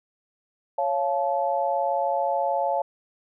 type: chord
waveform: sine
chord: Db augmented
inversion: none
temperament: just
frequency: 554.4 / 693 / 866.2 Hz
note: Db5 / F5 / A5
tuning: 0 / -14 / -27 cents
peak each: -26 dBFS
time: 0.78-2.82 s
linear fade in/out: 5 ms
effects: none